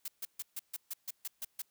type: noise bursts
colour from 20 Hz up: blue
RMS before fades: -39 dBFS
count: 10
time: 0.05-1.62 s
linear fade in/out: 5 ms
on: 31 ms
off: 140 ms
effects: white hiss -75 dBFS RMS until 1.7 s